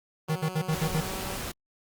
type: tone with pitch glide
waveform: 10% pulse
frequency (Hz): 185.4 to 190.39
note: F#3 to F#3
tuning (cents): +4 to +50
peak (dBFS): -28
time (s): 0.28-1.37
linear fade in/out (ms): 5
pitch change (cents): +46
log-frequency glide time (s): 1.02-1.12
type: tone bursts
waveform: square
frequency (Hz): 158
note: D#3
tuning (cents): +27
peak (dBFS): -25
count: 6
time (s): 0.29-1.01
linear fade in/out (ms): 10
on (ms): 70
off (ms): 60
type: noise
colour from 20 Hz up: pink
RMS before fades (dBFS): -35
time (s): 0.72-1.52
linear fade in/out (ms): 10
effects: Opus 32 kbps